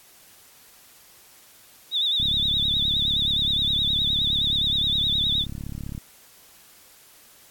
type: tone with vibrato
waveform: sine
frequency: 3645 Hz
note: A#7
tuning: 40 cents flat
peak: -20 dBFS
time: 1.91-5.46 s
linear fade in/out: 50 ms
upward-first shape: sine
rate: 9.6 Hz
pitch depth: 97 cents each way
type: click train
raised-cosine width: 5 ms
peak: -21 dBFS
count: 134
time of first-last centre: 2.2-5.978 s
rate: 35.2 Hz
effects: white hiss -52 dBFS RMS until 7.5 s + AAC 64 kbps